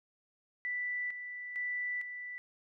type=tone with tremolo; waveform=sine; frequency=1975.5 Hz; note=B6; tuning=in tune; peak=-33 dBFS; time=0.65-2.38 s; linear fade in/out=0 ms; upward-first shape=square; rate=1.1 Hz; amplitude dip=55%; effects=none